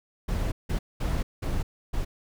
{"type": "noise bursts at uneven times", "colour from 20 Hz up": "brown", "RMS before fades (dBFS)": -27, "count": 5, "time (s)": [[0.28, 0.52], [0.69, 0.79], [1, 1.23], [1.42, 1.63], [1.93, 2.05]], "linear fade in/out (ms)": 10, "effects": []}